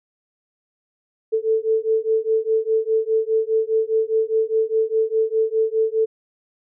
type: beating tone pair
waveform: sine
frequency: 440 / 444.9 Hz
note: A4 / A4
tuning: 0 / +19 cents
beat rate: 4.9 Hz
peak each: -20 dBFS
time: 1.32-6.06 s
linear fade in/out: 20 ms
effects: none